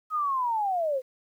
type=linear sweep; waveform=sine; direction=down; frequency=1274 to 495.9 Hz; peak=-24 dBFS; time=0.1-1.02 s; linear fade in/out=50 ms; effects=10-bit